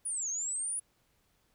sine linear two-way sweep, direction down then up, 9950 to 6272 to 9950 Hz, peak -32 dBFS, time 0.05-0.8 s, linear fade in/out 10 ms, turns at 0.29 s, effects pink hiss -72 dBFS RMS until 1.54 s

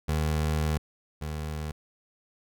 25% pulse tone pair in turn, 77.1 / 76.66 Hz, D#2 / D#2, -15 / -25 cents, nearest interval unison, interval 10 cents, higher first, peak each -21 / -28 dBFS, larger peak first, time 0.08-0.78 / 1.21-1.72 s, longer first, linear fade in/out 10 ms, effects none

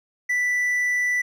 triangle tone, 1975.5 Hz, B6, in tune, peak -18 dBFS, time 0.29-1.22 s, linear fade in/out 10 ms, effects none

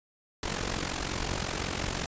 pink noise with amplitude modulation, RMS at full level -29 dBFS, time 0.43-2.06 s, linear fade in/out 2 ms, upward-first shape sine, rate 45.5 Hz, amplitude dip 75%, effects resampled to 16000 Hz

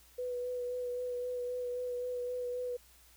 sine tone with vibrato, 493.9 Hz, B4, in tune, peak -34 dBFS, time 0.18-2.77 s, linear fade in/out 10 ms, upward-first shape sine, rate 3.8 Hz, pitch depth 17 cents each way, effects added 60 Hz sine -64 dBFS peak until 3.16 s + white hiss -62 dBFS RMS until 3.16 s

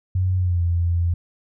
sine tone with pitch glide, 92.5 to 85.81 Hz, F#2 to F2, 0 to -30 cents, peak -17 dBFS, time 0.15-1.14 s, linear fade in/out 5 ms, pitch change -130 cents, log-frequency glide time 0.37-0.62 s, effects none

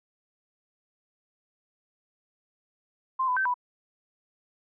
sine tone with pitch steps, 1046 / 1001 / 1548 / 987 Hz, C6 / B5 / G6 / B5, -1 / +23 / -22 / -1 cents, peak -23 dBFS, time 3.19-3.542 s, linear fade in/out 10 ms, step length 88 ms, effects none

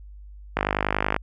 click train, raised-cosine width 0.5 ms, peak -6 dBFS, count 31, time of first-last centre 0.57-1.164 s, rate 50.5 Hz, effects added 50 Hz sine -40 dBFS peak until 1.22 s

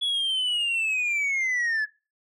sine linear sweep, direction down, 3400 to 1695 Hz, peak -20 dBFS, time 0.01-1.86 s, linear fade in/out 20 ms, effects noise-tail reverb RT60 0.3 s tail -21 dB re dry + tanh soft clip ceiling -22 dBFS

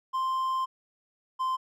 triangle tone pair in turn, 1046.5 / 1038.7 Hz, C6 / C6, 0 / -13 cents, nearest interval unison, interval 13 cents, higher first, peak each -24 / -24 dBFS, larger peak neither, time 0.13-0.66 / 1.39-1.57 s, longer first, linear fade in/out 20 ms, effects none

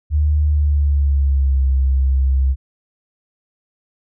sine tone with pitch glide, 75 to 66.43 Hz, D2 to C2, +37 to +27 cents, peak -12 dBFS, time 0.1-2.56 s, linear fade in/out 50 ms, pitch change -210 cents, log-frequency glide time 0.44-1.65 s, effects none

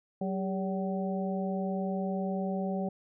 harmonic tone with a mistuned harmonic, 190 Hz, F#3, 46 cents sharp, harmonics 1 / 2 / 3 / 4, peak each -31 / -38 / -37 / -39 dBFS, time 0.21-2.89 s, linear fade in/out 5 ms, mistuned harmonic 2, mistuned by +81 cents, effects none

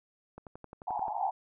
click train, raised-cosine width 1 ms, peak -31 dBFS, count 9, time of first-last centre 0.38-1.082 s, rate 11.4 Hz
white band-pass noise, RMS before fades -33 dBFS, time 0.87-1.31 s, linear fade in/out 10 ms, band 720 to 910 Hz, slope 96 dB/octave
effects none

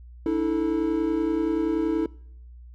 triangle chord, D suspended second, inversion none, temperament equal with one note detuned, 293.7 / 324.2 / 440 Hz, D4 / E4 / A4, 0 / -29 / 0 cents, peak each -27 / -21 / -27 dBFS, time 0.26-2.06 s, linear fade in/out 2 ms, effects noise-tail reverb RT60 0.7 s tail -24 dB re dry + added 60 Hz sine -42 dBFS peak until 2.74 s

